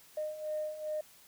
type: beating tone pair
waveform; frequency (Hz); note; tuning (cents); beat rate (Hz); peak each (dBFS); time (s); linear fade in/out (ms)
sine; 611 / 613.5; D#5 / D#5; -32 / -25; 2.5; -40 / -35; 0.17-1.01; 5
effects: tanh soft clip ceiling -27 dBFS + white hiss -59 dBFS RMS until 1.27 s